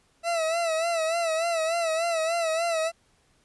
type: tone with vibrato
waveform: 40% pulse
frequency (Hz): 660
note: E5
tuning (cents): +2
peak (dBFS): -23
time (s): 0.23-2.92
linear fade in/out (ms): 50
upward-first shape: sine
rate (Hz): 3.4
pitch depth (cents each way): 69
effects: pink hiss -65 dBFS RMS until 3.44 s + resampled to 24000 Hz